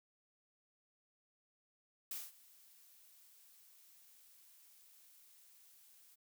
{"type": "noise with ADSR envelope", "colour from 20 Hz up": "blue", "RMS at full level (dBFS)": -42, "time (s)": [2.11, 6.16], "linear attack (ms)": 3, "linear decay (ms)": 200, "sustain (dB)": -22, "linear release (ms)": 20, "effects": []}